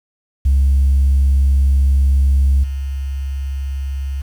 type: tone with level steps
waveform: sine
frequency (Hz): 68.1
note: C#2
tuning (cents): -30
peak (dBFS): -8 / -19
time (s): 0.45-4.22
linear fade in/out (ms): 10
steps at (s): 2.63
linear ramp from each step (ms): 10
effects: tanh soft clip ceiling -7 dBFS + 7-bit